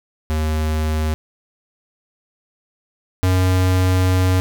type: tone pair in turn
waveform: square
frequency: 77.78 / 92.42 Hz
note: D#2 / F#2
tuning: 0 / -1 cents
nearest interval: minor third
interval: 299 cents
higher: second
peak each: -18 / -14 dBFS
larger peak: second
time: 0.3-1.14 / 3.23-4.4 s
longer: second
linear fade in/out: 0 ms
effects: none